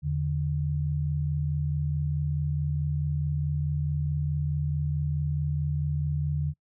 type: tone pair together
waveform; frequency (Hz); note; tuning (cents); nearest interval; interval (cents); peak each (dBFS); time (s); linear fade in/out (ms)
sine; 82.18 / 146.83; E2 / D3; -5 / 0; minor seventh; 1005; -30 / -26; 0.02-6.54; 50
effects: noise-tail reverb RT60 0.1 s tail -25 dB re dry